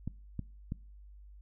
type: clicks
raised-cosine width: 5 ms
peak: -23 dBFS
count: 3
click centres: 0.076 / 0.393 / 0.721 s
effects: noise-tail reverb RT60 0.4 s tail -23 dB re dry + added 50 Hz sine -50 dBFS peak until 1.41 s